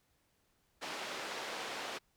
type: band-pass noise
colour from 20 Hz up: pink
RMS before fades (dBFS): -42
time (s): 0.81-1.99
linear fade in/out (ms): 20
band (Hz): 460 to 4900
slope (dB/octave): 12
effects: pink hiss -75 dBFS RMS until 2.16 s